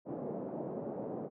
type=band-pass noise; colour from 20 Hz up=white; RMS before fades=-40 dBFS; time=0.05-1.3 s; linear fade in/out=50 ms; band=150 to 600 Hz; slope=24 dB/octave; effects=none